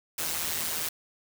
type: noise with amplitude modulation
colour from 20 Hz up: white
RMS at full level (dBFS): -28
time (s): 0.18-0.89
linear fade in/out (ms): 5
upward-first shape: sine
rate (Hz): 162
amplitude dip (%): 70
effects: none